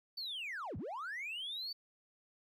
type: linear two-way sweep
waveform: triangle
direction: down then up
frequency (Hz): 4600 to 66.7 to 4600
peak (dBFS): -37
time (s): 0.17-1.73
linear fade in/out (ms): 10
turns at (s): 0.77
effects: tanh soft clip ceiling -35 dBFS